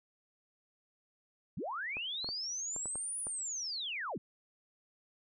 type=linear two-way sweep; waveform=sine; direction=up then down; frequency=104.3 to 9940 to 104.3 Hz; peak=-36 dBFS; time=1.57-4.18 s; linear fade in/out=5 ms; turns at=3.2 s
type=clicks; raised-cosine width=1 ms; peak=-31 dBFS; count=7; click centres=1.969 / 2.245 / 2.289 / 2.763 / 2.857 / 2.956 / 3.269 s
effects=none